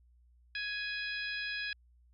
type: harmonic tone with a mistuned harmonic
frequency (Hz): 834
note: G#5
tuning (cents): +7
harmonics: 2 / 3 / 4 / 5 / 6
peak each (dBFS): -38 / -40 / -45 / -46 / -45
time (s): 0.55-1.73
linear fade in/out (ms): 2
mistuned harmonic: 5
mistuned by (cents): -53
effects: added 60 Hz sine -61 dBFS peak until 2.13 s